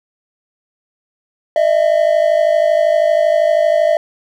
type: tone pair together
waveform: triangle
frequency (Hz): 610 / 662.7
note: D#5 / E5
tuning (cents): -34 / +9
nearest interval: minor second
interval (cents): 143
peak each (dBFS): -11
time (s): 1.56-3.97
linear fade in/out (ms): 2
effects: none